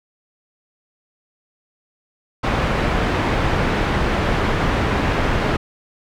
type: low-pass noise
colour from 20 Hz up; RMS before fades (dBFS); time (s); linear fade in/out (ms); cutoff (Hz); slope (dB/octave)
pink; -19; 2.43-5.57; 10; 2200; 12
effects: none